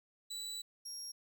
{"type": "tone pair in turn", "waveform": "30% pulse", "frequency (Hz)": [3951, 5588], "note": ["B7", "F8"], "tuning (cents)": [0, 0], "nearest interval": "tritone", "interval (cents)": 600, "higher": "second", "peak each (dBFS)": [-38, -39], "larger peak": "first", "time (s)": [[0.3, 0.62], [0.85, 1.12]], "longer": "first", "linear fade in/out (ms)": 10, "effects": []}